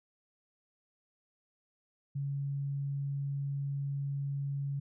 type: tone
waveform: sine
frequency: 140 Hz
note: C#3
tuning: 18 cents sharp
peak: -32 dBFS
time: 2.15-4.8 s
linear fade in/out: 10 ms
effects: none